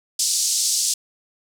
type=band-pass noise; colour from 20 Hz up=white; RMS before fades=-21 dBFS; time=0.19-0.94 s; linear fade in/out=5 ms; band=4600 to 8400 Hz; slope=24 dB/octave; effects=none